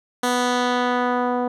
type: tone with low-pass filter sweep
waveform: 10% pulse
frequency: 246.9 Hz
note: B3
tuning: in tune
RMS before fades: -21 dBFS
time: 0.23-1.48 s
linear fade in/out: 5 ms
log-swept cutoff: 12000 to 690 Hz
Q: 0.86
effects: none